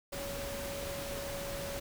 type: tone in noise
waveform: sine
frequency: 560 Hz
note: C#5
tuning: 18 cents sharp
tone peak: -40 dBFS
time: 0.12-1.8 s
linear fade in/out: 10 ms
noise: pink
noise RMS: -41 dBFS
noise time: 0.12-1.8 s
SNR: -2 dB
effects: none